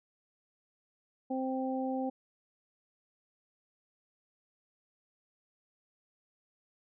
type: harmonic tone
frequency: 261.6 Hz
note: C4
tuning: in tune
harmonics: 1 / 2 / 3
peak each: -33 / -37 / -38 dBFS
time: 1.3-2.1 s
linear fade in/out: 10 ms
effects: none